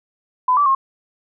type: tone with pitch steps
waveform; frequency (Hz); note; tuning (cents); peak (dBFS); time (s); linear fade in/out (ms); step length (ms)
sine; 1007 / 1159 / 1075; B5 / D6 / C6; +33 / -23 / +47; -12; 0.48-0.75; 5; 90
effects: none